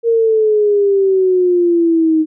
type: exponential sweep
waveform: sine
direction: down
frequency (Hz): 466.2 to 311.1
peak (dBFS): -9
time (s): 0.03-2.26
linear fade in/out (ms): 50
effects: none